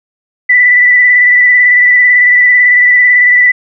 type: tone with vibrato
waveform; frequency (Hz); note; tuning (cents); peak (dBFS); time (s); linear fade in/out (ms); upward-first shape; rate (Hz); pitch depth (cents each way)
sine; 1976; B6; 0; -3; 0.49-3.52; 10; square; 18; 19
effects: none